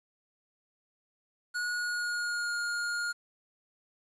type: tone with pitch glide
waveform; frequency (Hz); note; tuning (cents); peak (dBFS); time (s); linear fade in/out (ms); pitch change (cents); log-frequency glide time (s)
square; 1453 to 1422.3; F#6 to F6; -32 to +31; -31; 1.54-3.13; 20; -37; 1.71-2.58
effects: resampled to 22050 Hz + 10-bit